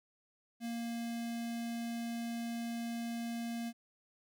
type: tone with notch filter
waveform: square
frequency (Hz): 233.1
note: A#3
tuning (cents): 0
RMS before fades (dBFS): -39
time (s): 0.6-3.73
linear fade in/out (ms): 50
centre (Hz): 1100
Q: 1.7
effects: none